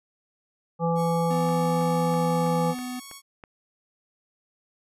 harmonic tone, 167.6 Hz, E3, 29 cents sharp, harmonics 1 / 3 / 5 / 7, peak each -24 / -26 / -28 / -33 dBFS, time 0.79-2.75 s, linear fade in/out 50 ms
5% pulse tone, 1108.7 Hz, C#6, in tune, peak -29 dBFS, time 0.95-3.22 s, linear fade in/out 50 ms
square tone with pitch glide, 251.9 to 250.2 Hz, B3 to B3, +34 to +23 cents, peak -32 dBFS, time 1.3-3 s, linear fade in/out 10 ms, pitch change -11 cents, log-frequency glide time 1.42-2.5 s
click train, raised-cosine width 0.5 ms, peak -28 dBFS, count 7, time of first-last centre 1.49-3.438 s, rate 3.08 Hz
effects resampled to 32000 Hz

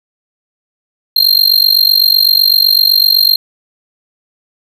square tone with amplitude modulation, 4191 Hz, C8, 2 cents sharp, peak -3 dBFS, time 1.16-3.36 s, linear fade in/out 5 ms, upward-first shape sine, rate 47.9 Hz, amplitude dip 95%, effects none

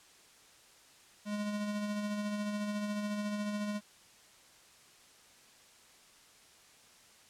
square tone with tremolo, 207.7 Hz, G#3, in tune, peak -33 dBFS, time 1.25-3.81 s, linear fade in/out 50 ms, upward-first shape sine, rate 14 Hz, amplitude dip 35%, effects white hiss -60 dBFS RMS until 7.29 s + low-pass 9000 Hz 12 dB/octave

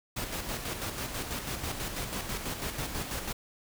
pink noise with tremolo, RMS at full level -34 dBFS, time 0.16-3.33 s, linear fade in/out 10 ms, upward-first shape square, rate 6.1 Hz, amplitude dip 45%, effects none

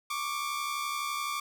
sawtooth tone pair together, 1108.7 / 1180.5 Hz, C#6 / D6, 0 / +9 cents, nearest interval minor second, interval 109 cents, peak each -33 / -29 dBFS, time 0.1-1.4 s, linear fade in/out 5 ms, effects none

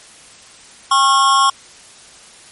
square tone with amplitude modulation, 1089 Hz, C#6, 31 cents flat, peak -7 dBFS, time 0.91-1.5 s, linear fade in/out 5 ms, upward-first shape sine, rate 290 Hz, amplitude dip 75%, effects white hiss -42 dBFS RMS until 2.51 s + MP3 48 kbps

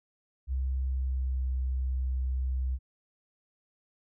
sine tone with pitch glide, 65.41 to 64.4 Hz, C2 to C2, 0 to -27 cents, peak -27 dBFS, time 0.47-2.79 s, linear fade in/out 50 ms, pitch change -27 cents, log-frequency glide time 0.82-1.46 s, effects none

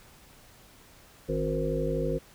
harmonic tone with a mistuned harmonic, 52.2 Hz, G#1, 10 cents sharp, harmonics 1 / 3 / 5 / 7 / 9 / 10, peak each -34 / -32 / -36 / -34 / -32 / -33 dBFS, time 1.28-2.19 s, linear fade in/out 20 ms, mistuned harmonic 5, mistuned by +33 cents, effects pink hiss -55 dBFS RMS until 2.34 s

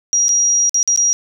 sine tone with dropouts, 5730 Hz, F8, 44 cents sharp, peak -11 dBFS, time 0.13-1.13 s, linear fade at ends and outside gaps 0 ms, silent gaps 0.283-0.291 / 0.694-0.744 / 0.829-0.876 / 0.961-0.975 s, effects none

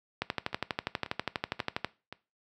two click trains, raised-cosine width 0.3 ms, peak -13 / -24 dBFS, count 21 / 4, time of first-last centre 0.22-1.846 / 0.53-2.126 s, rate 12.3 / 1.88 Hz, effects noise-tail reverb RT60 0.3 s tail -19 dB re dry + high-pass 80 Hz 12 dB/octave

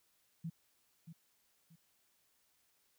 sine tone with echo, 164.81 Hz, E3, in tune, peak -38 dBFS, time 0.44-0.5 s, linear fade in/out 10 ms, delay 630 ms, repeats 2, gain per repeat -10 dB, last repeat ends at 1.76 s, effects white hiss -75 dBFS RMS until 2.98 s

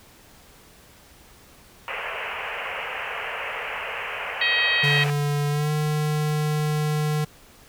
white band-pass noise, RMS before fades -31 dBFS, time 1.88-5.1 s, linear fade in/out 0 ms, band 420 to 2900 Hz, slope 96 dB/octave
harmonic tone, 635 Hz, D#5, 35 cents sharp, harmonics 3 / 4 / 5 / 6 / 7, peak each -22 / -24 / -26 / -30 / -33 dBFS, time 4.41-5.04 s, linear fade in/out 5 ms
square tone with pitch glide, 145.3 to 151.38 Hz, D3 to D#3, -18 to -47 cents, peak -22 dBFS, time 4.83-7.25 s, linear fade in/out 10 ms, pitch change +71 cents, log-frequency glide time 5.49-5.71 s
effects pink hiss -51 dBFS RMS until 7.68 s

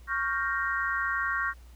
sine chord, G half-diminished seventh, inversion second, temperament equal, 1108.7 / 1396.9 / 1568 / 1864.7 Hz, Db6 / F6 / G6 / Bb6, 0 / 0 / 0 / 0 cents, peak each -32 dBFS, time 0.07-1.54 s, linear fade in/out 50 ms, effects added 60 Hz sine -47 dBFS peak until 1.75 s + pink hiss -61 dBFS RMS until 1.75 s

